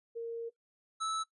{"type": "tone pair in turn", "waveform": ["sine", "square"], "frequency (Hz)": [462.5, 1308.1], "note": ["A#4", "E6"], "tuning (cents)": [-14, -14], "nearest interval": "octave + tritone", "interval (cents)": 1800, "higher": "second", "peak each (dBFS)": [-35, -33], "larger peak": "second", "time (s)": [[0.15, 0.5], [1, 1.24]], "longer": "first", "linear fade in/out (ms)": 20, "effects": ["noise-tail reverb RT60 0.1 s tail -17 dB re dry", "resampled to 24000 Hz"]}